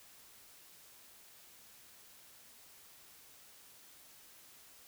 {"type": "silence", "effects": ["white hiss -59 dBFS RMS until 4.87 s"]}